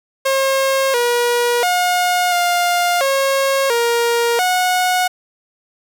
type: tone with pitch steps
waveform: sawtooth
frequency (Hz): 538 / 480.5 / 718 / 704 / 544 / 470.3 / 731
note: C5 / B4 / F5 / F5 / C#5 / A#4 / F#5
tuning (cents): +48 / -48 / +48 / +14 / -33 / +15 / -21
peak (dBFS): -10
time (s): 0.25-5.08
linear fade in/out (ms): 10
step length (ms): 690
effects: none